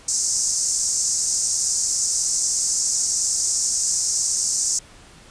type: band-pass noise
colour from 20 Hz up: white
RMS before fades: -22 dBFS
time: 0.08-4.79 s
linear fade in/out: 5 ms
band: 5500 to 8200 Hz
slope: 48 dB/octave
effects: pink hiss -47 dBFS RMS until 5.3 s + resampled to 22050 Hz